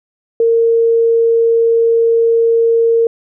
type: tone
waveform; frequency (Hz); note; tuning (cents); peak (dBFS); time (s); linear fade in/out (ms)
sine; 459.7; A#4; -24; -8; 0.4-3.07; 2
effects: none